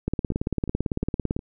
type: two click trains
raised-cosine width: 3 ms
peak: -23 / -11 dBFS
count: 4 / 24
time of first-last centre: 0.32-1.391 / 0.08-1.365 s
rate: 2.8 / 17.9 Hz
effects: none